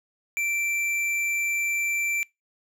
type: tone with tanh clipping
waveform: sine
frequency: 2345 Hz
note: D7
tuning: 3 cents flat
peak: -26 dBFS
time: 0.37-2.23 s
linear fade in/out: 0 ms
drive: 13 dB
effects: noise-tail reverb RT60 0.2 s tail -24 dB re dry